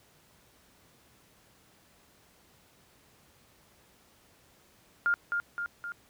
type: tone with echo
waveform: sine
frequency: 1407 Hz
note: F6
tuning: 12 cents sharp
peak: -23 dBFS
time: 5.06-5.14 s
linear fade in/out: 0 ms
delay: 260 ms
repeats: 3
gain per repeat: -4 dB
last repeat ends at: 5.92 s
effects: pink hiss -62 dBFS RMS until 6.09 s + high-pass 60 Hz 12 dB/octave